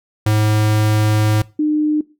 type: tone pair in turn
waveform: square / sine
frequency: 107.1 / 302.9 Hz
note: A2 / D#4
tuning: -46 / -46 cents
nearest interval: octave + tritone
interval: 1800 cents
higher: second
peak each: -13 dBFS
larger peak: neither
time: 0.26-1.42 / 1.59-2.01 s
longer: first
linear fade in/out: 5 ms
effects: noise-tail reverb RT60 0.3 s tail -20 dB re dry